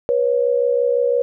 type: tone pair together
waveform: sine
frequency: 486.1 / 552 Hz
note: B4 / C#5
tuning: -28 / -7 cents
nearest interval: major second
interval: 221 cents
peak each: -16 / -19 dBFS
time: 0.09-1.22 s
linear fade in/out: 0 ms
effects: none